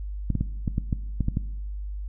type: clicks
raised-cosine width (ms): 5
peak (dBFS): -12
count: 9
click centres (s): 0.303 / 0.353 / 0.41 / 0.678 / 0.781 / 0.928 / 1.207 / 1.284 / 1.371
effects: noise-tail reverb RT60 0.9 s tail -17 dB re dry + added 50 Hz sine -30 dBFS peak until 2.08 s